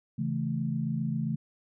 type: chord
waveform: sine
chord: A major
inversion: first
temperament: just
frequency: 137.5 / 165 / 220 Hz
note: C#3 / E3 / A3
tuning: -14 / +2 / 0 cents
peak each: -32 dBFS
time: 0.18-1.36 s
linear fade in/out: 10 ms
effects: none